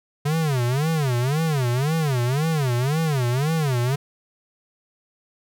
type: tone with vibrato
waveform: square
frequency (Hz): 140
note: C#3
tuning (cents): +18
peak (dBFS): -20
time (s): 0.25-3.96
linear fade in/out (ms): 10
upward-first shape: sine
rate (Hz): 1.9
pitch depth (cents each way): 270
effects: none